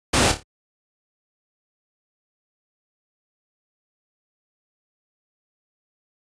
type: noise with echo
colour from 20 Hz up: pink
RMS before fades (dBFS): -17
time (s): 0.13-0.32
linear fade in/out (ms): 10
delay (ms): 28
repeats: 4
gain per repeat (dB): -8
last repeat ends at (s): 0.432
effects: high-pass 60 Hz 12 dB/octave + resampled to 22050 Hz